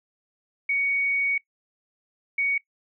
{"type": "tone pair in turn", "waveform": "sine", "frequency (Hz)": [2237, 2237], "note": ["C#7", "C#7"], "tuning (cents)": [15, 15], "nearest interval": "unison", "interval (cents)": 0, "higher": "neither", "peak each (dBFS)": -21, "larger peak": "neither", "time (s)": [[0.69, 1.38], [2.38, 2.58]], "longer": "first", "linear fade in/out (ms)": 5, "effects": ["noise-tail reverb RT60 0.1 s tail -19 dB re dry"]}